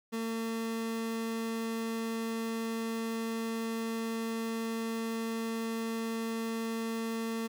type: tone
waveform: 30% pulse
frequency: 226.5 Hz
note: A#3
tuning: 50 cents flat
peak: -30 dBFS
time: 0.12-7.48 s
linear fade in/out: 20 ms
effects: 12-bit